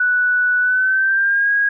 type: tone with pitch glide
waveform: sine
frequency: 1480 to 1642.2 Hz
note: F#6 to G#6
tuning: 0 to -20 cents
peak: -13 dBFS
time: 0-1.69 s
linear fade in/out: 5 ms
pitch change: +180 cents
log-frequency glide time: 0.6-1.51 s
effects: none